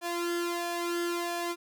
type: tone with flanger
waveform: sawtooth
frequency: 345 Hz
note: F4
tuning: 21 cents flat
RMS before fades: -32 dBFS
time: 0.01-1.56 s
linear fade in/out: 50 ms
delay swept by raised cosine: 1.7 to 2.29 ms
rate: 1.5 Hz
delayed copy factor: +0.75
effects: none